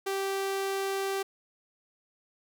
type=tone; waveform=sawtooth; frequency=390 Hz; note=G4; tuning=9 cents flat; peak=-25 dBFS; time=0.06-1.23 s; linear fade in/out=10 ms; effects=none